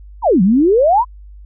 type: exponential two-way sweep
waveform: sine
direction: down then up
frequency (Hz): 1046.5 to 174.61 to 1046.5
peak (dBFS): -8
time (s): 0.22-1.05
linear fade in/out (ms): 50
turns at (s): 0.42
effects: added 50 Hz sine -34 dBFS peak until 1.45 s